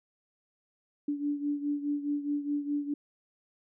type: beating tone pair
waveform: sine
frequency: 289 / 293.8 Hz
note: D4 / D4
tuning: -28 / +1 cents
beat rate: 4.8 Hz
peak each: -30 / -35 dBFS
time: 1.08-2.94 s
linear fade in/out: 5 ms
effects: none